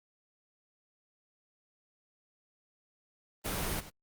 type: noise with echo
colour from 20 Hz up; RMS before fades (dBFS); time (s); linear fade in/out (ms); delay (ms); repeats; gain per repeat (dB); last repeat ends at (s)
pink; -34; 3.44-3.81; 20; 95; 1; -15; 3.905
effects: Opus 32 kbps